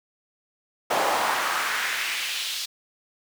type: noise with high-pass filter sweep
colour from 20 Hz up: brown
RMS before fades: -26 dBFS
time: 0.9-2.66 s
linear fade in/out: 10 ms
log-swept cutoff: 640 to 4000 Hz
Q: 1.8
effects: none